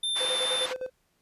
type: tone with vibrato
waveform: square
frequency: 3567 Hz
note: A7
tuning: 23 cents sharp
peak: -27 dBFS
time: 0.03-0.66 s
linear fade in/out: 5 ms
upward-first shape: triangle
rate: 4.6 Hz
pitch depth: 11 cents each way
type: band-pass noise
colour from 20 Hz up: pink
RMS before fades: -36 dBFS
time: 0.15-0.74 s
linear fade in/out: 20 ms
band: 700 to 4200 Hz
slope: 12 dB/octave
type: tone with tremolo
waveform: triangle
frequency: 512 Hz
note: C5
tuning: 38 cents flat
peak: -28 dBFS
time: 0.2-0.9 s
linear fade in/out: 10 ms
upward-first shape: square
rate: 9.8 Hz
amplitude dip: 80%
effects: pink hiss -71 dBFS RMS until 1.21 s + resampled to 32000 Hz